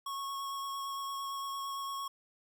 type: tone with vibrato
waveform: square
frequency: 1100 Hz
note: C#6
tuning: 14 cents flat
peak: -37 dBFS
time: 0.06-2.08 s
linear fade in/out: 5 ms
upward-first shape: sine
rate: 8.8 Hz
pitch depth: 13 cents each way
effects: 12-bit